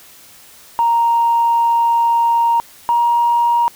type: tone pair in turn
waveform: sine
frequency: 932.3 / 944.8 Hz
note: A#5 / A#5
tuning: 0 / +23 cents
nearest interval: unison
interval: 23 cents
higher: second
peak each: -10 dBFS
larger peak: neither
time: 0.79-2.6 / 2.89-3.68 s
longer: first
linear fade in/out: 0 ms
effects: tanh soft clip ceiling -6 dBFS + white hiss -43 dBFS RMS until 3.75 s